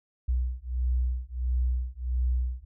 sine beating tone pair, 61.4 / 62.9 Hz, B1 / B1, -9 / +32 cents, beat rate 1.5 Hz, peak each -28 dBFS, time 0.28-2.65 s, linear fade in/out 10 ms, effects none

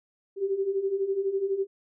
sine beating tone pair, 381.5 / 393.5 Hz, G4 / G4, -47 / +7 cents, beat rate 12 Hz, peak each -31 / -26 dBFS, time 0.36-1.67 s, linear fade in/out 50 ms, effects none

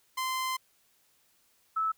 sawtooth / sine tone pair in turn, 1037 / 1306.5 Hz, C6 / E6, -16 / -16 cents, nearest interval major third, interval 400 cents, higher second, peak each -26 dBFS, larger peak neither, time 0.17-0.57 / 1.76-1.92 s, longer first, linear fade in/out 10 ms, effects white hiss -68 dBFS RMS until 1.97 s

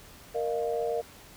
sine chord, Bb suspended fourth, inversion none, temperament equal with one note detuned, 466.2 / 610.5 / 698.5 Hz, Bb4 / Eb5 / F5, 0 / -33 / 0 cents, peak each -29 / -33 / -34 dBFS, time 0.34-1.02 s, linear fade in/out 20 ms, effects pink hiss -51 dBFS RMS until 1.36 s

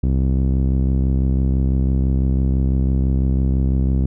sawtooth tone with low-pass filter, 66 Hz, C2, 16 cents sharp, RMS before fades -17 dBFS, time 0.03-4.06 s, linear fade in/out 5 ms, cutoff 250 Hz, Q 1.1, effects none

